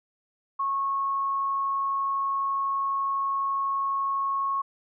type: tone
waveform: sine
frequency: 1097 Hz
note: C#6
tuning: 18 cents flat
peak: -24 dBFS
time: 0.59-4.62 s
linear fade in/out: 10 ms
effects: none